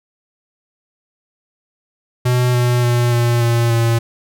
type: tone with pitch steps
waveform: square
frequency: 124.2 / 122.49 / 120.8 / 119.14 / 117.5 / 115.88 Hz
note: B2 / B2 / B2 / A#2 / A#2 / A#2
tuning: +10 / -14 / -38 / +38 / +14 / -10 cents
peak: -13 dBFS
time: 2.25-3.99 s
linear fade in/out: 10 ms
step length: 290 ms
effects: none